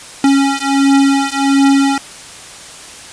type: beating tone pair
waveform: square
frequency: 274.8 / 276.2 Hz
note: C#4 / C#4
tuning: -15 / -6 cents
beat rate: 1.4 Hz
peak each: -13 dBFS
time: 0.24-1.98 s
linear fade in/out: 2 ms
effects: white hiss -33 dBFS RMS until 3.12 s + resampled to 22050 Hz